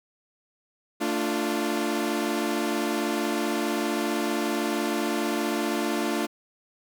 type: chord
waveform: sawtooth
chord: D minor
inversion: second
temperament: equal with one note detuned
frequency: 224 / 293.7 / 349.2 Hz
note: A3 / D4 / F4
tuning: +31 / 0 / 0 cents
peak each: -26 / -25 / -25 dBFS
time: 1-6.27 s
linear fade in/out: 20 ms
effects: none